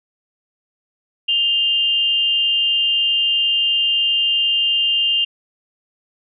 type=tone pair together; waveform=sine; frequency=2811 / 3134 Hz; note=F7 / G7; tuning=+11 / -1 cents; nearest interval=major second; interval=188 cents; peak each=-15 / -22 dBFS; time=1.28-5.25 s; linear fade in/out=10 ms; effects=none